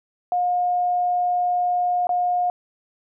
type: tone with dropouts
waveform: sine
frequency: 715 Hz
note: F5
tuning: 41 cents sharp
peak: -18 dBFS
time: 0.32-2.5 s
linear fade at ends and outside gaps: 1 ms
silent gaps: 2.07-2.092 s
effects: none